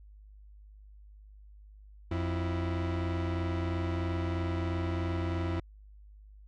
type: tone pair together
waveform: 40% pulse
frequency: 88.19 / 329.7 Hz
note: F2 / E4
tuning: +17 / 0 cents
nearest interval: octave + major seventh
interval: 2283 cents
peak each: -30 / -35 dBFS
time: 2.11-5.6 s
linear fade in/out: 5 ms
effects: added 51 Hz sine -50 dBFS peak until 6.47 s + low-pass 3000 Hz 12 dB/octave